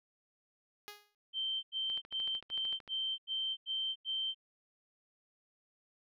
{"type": "tone with exponential decay", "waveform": "5% pulse", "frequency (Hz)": 414.2, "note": "G#4", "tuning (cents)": -5, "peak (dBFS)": -32, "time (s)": [0.88, 1.15], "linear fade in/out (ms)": 0, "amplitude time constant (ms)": 58}
{"type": "tone bursts", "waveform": "sine", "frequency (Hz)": 3121, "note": "G7", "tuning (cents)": -8, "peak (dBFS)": -33, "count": 8, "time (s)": [1.33, 4.346], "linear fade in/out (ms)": 50, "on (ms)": 300, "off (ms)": 88}
{"type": "click train", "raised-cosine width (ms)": 0.3, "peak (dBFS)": -34, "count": 14, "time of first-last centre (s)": [1.9, 2.877], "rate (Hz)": 13.3}
{"effects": []}